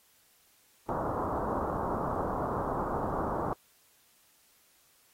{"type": "low-pass noise", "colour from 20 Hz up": "white", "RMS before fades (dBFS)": -33, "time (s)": [0.89, 3.53], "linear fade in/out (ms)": 0, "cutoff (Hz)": 1200, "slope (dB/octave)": 48, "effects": ["white hiss -65 dBFS RMS until 5.13 s", "AAC 48 kbps"]}